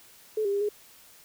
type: tone with pitch steps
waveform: sine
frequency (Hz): 432 / 399.8 / 403.2 / 415.7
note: A4 / G4 / G4 / G#4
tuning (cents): -32 / +34 / +49 / +2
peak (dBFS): -24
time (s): 0.37-0.69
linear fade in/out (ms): 5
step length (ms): 80
effects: white hiss -54 dBFS RMS until 1.24 s